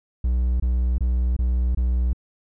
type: tone bursts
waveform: triangle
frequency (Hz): 61.4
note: B1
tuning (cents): -9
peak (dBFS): -16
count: 5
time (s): 0.24-2.132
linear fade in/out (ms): 5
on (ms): 360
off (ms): 23
effects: none